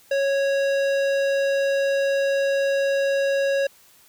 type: tone with tanh clipping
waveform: sine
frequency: 552 Hz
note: C#5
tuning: 7 cents flat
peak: -21 dBFS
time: 0.11-3.67 s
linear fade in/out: 5 ms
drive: 17 dB
effects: white hiss -54 dBFS RMS until 4.08 s